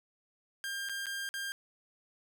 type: tone with dropouts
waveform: sawtooth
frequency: 1600 Hz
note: G6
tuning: 35 cents sharp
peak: -32 dBFS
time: 0.64-1.52 s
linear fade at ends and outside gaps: 0 ms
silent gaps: 0.888-0.895 / 1.058-1.067 / 1.29-1.34 s
effects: none